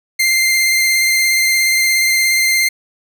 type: tone with vibrato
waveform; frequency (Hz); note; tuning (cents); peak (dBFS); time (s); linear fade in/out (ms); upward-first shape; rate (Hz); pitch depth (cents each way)
sawtooth; 2093; C7; 0; -8; 0.19-2.69; 10; square; 17; 11
effects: none